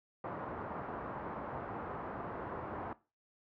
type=low-pass noise; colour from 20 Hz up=white; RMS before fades=-42 dBFS; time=0.24-2.93 s; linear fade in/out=2 ms; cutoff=1200 Hz; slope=24 dB/octave; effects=noise-tail reverb RT60 0.3 s tail -19 dB re dry + high-pass 60 Hz 12 dB/octave